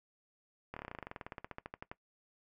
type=slowing click train; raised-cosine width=0.5 ms; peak=-27 dBFS; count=24; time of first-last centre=0.74-1.915 s; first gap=25 ms; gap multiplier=1.06; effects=noise-tail reverb RT60 0.1 s tail -19 dB re dry